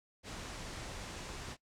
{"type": "low-pass noise", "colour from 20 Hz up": "pink", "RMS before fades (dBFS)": -45, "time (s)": [0.23, 1.57], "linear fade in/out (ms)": 50, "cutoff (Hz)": 8300, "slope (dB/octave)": 24, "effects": ["noise-tail reverb RT60 0.1 s tail -19 dB re dry"]}